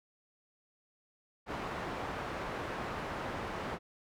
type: low-pass noise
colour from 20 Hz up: white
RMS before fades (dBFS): -39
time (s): 1.46-3.79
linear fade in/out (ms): 50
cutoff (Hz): 1200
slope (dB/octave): 12
effects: none